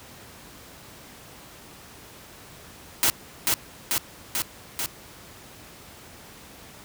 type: noise with echo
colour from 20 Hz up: white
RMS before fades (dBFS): -20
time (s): 3.03-3.1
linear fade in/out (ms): 0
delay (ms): 440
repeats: 4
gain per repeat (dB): -2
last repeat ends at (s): 4.86
effects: pink hiss -46 dBFS RMS until 6.84 s + high-pass 60 Hz 12 dB/octave